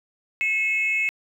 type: tone pair together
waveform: sine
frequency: 2177 / 2586 Hz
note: C#7 / E7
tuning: -32 / -34 cents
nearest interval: minor third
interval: 298 cents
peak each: -22 dBFS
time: 0.41-1.09 s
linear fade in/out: 0 ms
effects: tanh soft clip ceiling -14 dBFS + 9-bit